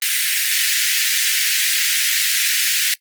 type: high-pass noise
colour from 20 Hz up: pink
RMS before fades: -18 dBFS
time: 0.02-2.94 s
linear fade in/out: 2 ms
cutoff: 1700 Hz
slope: 48 dB/octave
effects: noise-tail reverb RT60 0.1 s tail -22 dB re dry + Opus 24 kbps